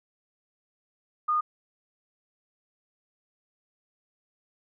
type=tone; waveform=sine; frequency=1225 Hz; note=D#6; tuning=27 cents flat; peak=-22 dBFS; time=1.28-1.41 s; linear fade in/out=10 ms; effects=none